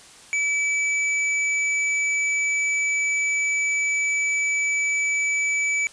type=tone; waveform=square; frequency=2300 Hz; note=D7; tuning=37 cents flat; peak=-21 dBFS; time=0.33-5.87 s; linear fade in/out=0 ms; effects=white hiss -47 dBFS RMS until 5.92 s + resampled to 22050 Hz